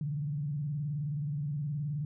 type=tone with vibrato; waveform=sine; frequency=146.2 Hz; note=D3; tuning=7 cents flat; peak=-31 dBFS; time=0.01-2.05 s; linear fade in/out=2 ms; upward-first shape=square; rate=19 Hz; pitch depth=100 cents each way; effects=none